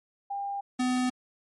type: tone pair in turn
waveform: sine / square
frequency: 800 / 252 Hz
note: G5 / B3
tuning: +35 / +35 cents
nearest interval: octave + minor sixth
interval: 2000 cents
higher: first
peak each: -30 / -25 dBFS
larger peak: second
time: 0.3-0.61 / 0.79-1.1 s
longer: neither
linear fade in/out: 10 ms
effects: MP3 48 kbps